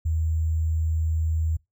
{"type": "tone with sample-and-hold", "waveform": "sine", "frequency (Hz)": 80, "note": "D#2", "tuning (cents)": 49, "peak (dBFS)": -21, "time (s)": [0.05, 1.57], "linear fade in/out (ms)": 10, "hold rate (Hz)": 7350, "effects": ["noise-tail reverb RT60 0.2 s tail -25 dB re dry"]}